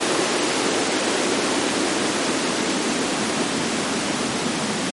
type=noise with band-pass filter sweep; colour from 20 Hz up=blue; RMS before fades=-22 dBFS; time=0-4.91 s; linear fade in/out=20 ms; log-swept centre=330 to 220 Hz; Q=2.2; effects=low-pass 11000 Hz 12 dB/octave + MP3 48 kbps